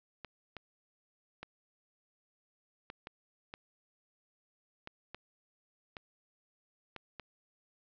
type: clicks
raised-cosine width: 0.3 ms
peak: -27 dBFS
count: 11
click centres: 0.247 / 0.567 / 1.43 / 2.901 / 3.071 / 3.539 / 4.874 / 5.146 / 5.968 / 6.963 / 7.197 s
effects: low-pass 5000 Hz 12 dB/octave